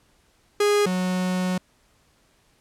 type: tone pair in turn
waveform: 45% pulse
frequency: 412.4 / 183.31 Hz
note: G#4 / F#3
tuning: -12 / -16 cents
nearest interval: octave + major second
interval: 1404 cents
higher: first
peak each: -17 / -22 dBFS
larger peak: first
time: 0.6-0.86 / 0.86-1.58 s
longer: second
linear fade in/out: 5 ms
effects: pink hiss -62 dBFS RMS until 2.6 s + low-pass 11000 Hz 12 dB/octave